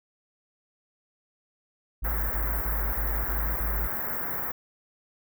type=tone bursts; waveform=triangle; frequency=52.3 Hz; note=G#1; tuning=13 cents sharp; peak=-25 dBFS; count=6; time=2.02-3.875 s; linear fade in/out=10 ms; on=280 ms; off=35 ms
type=band-stop noise; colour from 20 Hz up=white; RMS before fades=-31 dBFS; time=2.04-4.52 s; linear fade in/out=10 ms; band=1900 to 14000 Hz; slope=48 dB/octave
effects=none